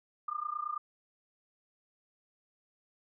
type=tone with amplitude modulation; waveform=sine; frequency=1207 Hz; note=D6; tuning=47 cents sharp; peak=-30 dBFS; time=0.28-0.78 s; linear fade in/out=5 ms; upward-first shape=sine; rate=29.1 Hz; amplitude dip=90%; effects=none